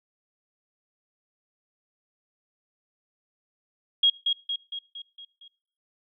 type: tone with echo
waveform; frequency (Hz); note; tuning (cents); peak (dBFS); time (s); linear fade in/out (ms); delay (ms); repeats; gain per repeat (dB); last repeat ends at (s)
sine; 3280; G#7; -22; -16; 4.03-4.1; 5; 230; 6; -5; 5.48
effects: noise-tail reverb RT60 0.7 s tail -26 dB re dry